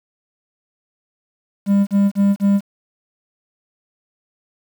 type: tone bursts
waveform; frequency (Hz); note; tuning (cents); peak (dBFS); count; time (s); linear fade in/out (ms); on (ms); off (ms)
triangle; 200; G3; +35; -9; 4; 1.66-2.608; 50; 210; 36
effects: 7-bit